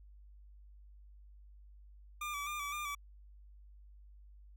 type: tone with vibrato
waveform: 25% pulse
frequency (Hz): 1174.7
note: D6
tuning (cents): 0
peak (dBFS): -34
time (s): 2.21-2.95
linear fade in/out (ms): 5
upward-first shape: square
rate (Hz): 3.9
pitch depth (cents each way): 39
effects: added 50 Hz sine -54 dBFS peak until 4.56 s